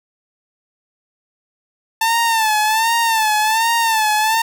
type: tone with vibrato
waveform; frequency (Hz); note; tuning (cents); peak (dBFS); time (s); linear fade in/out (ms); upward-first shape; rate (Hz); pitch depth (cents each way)
sawtooth; 889; A5; +18; -10; 2.01-4.42; 5; sine; 1.3; 79
effects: none